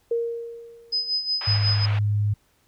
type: tone with exponential decay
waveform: sine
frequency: 466.2 Hz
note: A#4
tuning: in tune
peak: -19 dBFS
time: 0.11-1.17 s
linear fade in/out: 5 ms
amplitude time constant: 230 ms
type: tone with tremolo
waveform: sine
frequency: 5030 Hz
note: D#8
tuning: 18 cents sharp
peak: -20 dBFS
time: 0.92-1.86 s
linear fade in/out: 10 ms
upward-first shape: sine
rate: 5.5 Hz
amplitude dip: 70%
type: band-pass noise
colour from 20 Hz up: white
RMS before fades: -36 dBFS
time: 1.41-1.99 s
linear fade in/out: 2 ms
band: 490 to 2800 Hz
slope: 24 dB/octave
type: tone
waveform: sine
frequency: 103.83 Hz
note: G#2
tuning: in tune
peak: -19 dBFS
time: 1.47-2.34 s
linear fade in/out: 10 ms
effects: pink hiss -64 dBFS RMS until 2.67 s